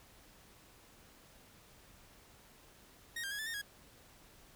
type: tone with pitch steps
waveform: sawtooth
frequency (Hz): 1867 / 1596 / 1662 / 1750 / 1832 / 1654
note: A#6 / G6 / G#6 / A6 / A#6 / G#6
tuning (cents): +2 / +31 / +1 / -10 / -31 / -8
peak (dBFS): -35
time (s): 3.16-3.616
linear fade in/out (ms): 5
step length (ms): 76
effects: pink hiss -61 dBFS RMS until 4.55 s